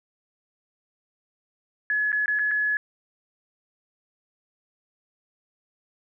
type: tone with dropouts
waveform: sine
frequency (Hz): 1699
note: G#6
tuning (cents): +39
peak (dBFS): -21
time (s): 1.9-2.77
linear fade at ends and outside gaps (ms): 1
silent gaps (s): 2.119-2.128 / 2.259-2.28 / 2.389-2.393 / 2.511-2.514
effects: none